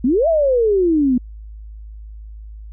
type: exponential two-way sweep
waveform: sine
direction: up then down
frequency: 227.7 to 680 to 240.8 Hz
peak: -12 dBFS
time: 0.04-1.18 s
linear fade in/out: 5 ms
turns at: 0.28 s
effects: added 53 Hz sine -32 dBFS peak until 2.72 s